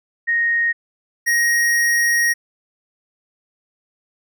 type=tone pair in turn; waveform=sine / square; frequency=1864.7 / 1878.8 Hz; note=A#6 / A#6; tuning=0 / +13 cents; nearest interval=unison; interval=13 cents; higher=second; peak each=-15 dBFS; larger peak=neither; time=0.27-0.73 / 1.26-2.34 s; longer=second; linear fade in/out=20 ms; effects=none